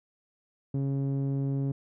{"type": "tone with low-pass filter", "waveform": "sawtooth", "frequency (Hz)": 137.5, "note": "C#3", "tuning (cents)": -14, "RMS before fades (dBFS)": -29, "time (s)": [0.74, 1.72], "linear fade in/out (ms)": 5, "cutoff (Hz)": 310, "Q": 1, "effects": []}